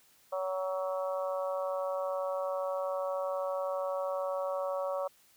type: harmonic tone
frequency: 187.6 Hz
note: F#3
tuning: 24 cents sharp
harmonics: 3 / 4 / 5 / 6 / 7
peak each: -32 / -42 / -43 / -40 / -45 dBFS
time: 0.32-5.08 s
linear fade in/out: 10 ms
effects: white hiss -64 dBFS RMS until 5.36 s